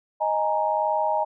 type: chord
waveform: sine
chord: D# suspended fourth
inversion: none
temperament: equal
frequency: 622.3 / 830.6 / 932.3 Hz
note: D#5 / G#5 / A#5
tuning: 0 / 0 / 0 cents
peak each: -25 dBFS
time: 0.2-1.25 s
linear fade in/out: 20 ms
effects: none